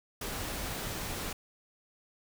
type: noise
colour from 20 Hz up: pink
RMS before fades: -37 dBFS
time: 0.21-1.33 s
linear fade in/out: 5 ms
effects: none